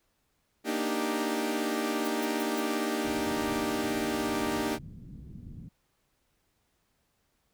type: chord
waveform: sawtooth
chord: Eb major seventh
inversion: second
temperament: equal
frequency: 233.1 / 293.7 / 311.1 / 392 Hz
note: Bb3 / D4 / Eb4 / G4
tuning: 0 / 0 / 0 / 0 cents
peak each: -30 dBFS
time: 0.64-4.79 s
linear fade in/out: 50 ms
type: noise bursts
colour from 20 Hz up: violet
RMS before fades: -41 dBFS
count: 4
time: 2.05-2.6 s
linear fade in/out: 0 ms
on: 25 ms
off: 150 ms
type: low-pass noise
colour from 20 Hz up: white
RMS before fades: -45 dBFS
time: 3.04-5.69 s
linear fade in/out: 10 ms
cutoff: 210 Hz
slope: 24 dB/octave
effects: pink hiss -74 dBFS RMS until 7.53 s